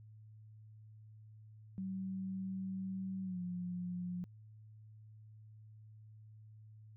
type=tone with pitch glide; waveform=sine; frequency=190 to 178.3 Hz; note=F#3 to F3; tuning=+46 to +36 cents; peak=-38 dBFS; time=1.78-4.24 s; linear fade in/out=0 ms; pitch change=-110 cents; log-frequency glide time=3.23-3.4 s; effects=added 108 Hz sine -54 dBFS peak until 6.96 s